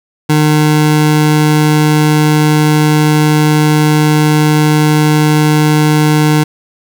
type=tone; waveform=25% pulse; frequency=152.1 Hz; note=D#3; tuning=39 cents flat; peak=-3 dBFS; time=0.29-6.44 s; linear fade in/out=10 ms; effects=none